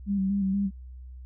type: tone with vibrato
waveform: sine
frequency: 196 Hz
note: G3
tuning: in tune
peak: -23 dBFS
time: 0.06-0.71 s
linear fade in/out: 50 ms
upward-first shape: square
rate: 4.2 Hz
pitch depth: 36 cents each way
effects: added 63 Hz sine -40 dBFS peak until 1.25 s